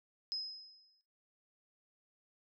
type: tone with exponential decay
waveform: sine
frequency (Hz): 5090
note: D#8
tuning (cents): +39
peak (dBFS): -33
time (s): 0.32-1.01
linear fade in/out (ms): 0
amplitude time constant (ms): 150
effects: noise-tail reverb RT60 0.4 s tail -18 dB re dry